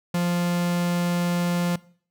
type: tone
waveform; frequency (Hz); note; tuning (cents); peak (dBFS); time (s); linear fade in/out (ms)
45% pulse; 174.61; F3; 0; -21; 0.14-1.76; 5
effects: noise-tail reverb RT60 0.5 s tail -21 dB re dry